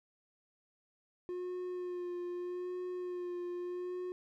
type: tone with vibrato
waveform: triangle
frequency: 357.7 Hz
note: F4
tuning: 41 cents sharp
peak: -35 dBFS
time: 1.29-4.12 s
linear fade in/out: 0 ms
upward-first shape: sine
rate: 0.81 Hz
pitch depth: 23 cents each way
effects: none